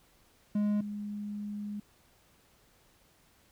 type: tone pair in turn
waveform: triangle / sine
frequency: 207.7 / 206.8 Hz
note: G#3 / G#3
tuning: 0 / -7 cents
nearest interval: unison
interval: 7 cents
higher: first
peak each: -24 / -35 dBFS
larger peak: first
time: 0.55-0.81 / 0.81-1.8 s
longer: second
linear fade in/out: 5 ms
effects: pink hiss -65 dBFS RMS until 3.51 s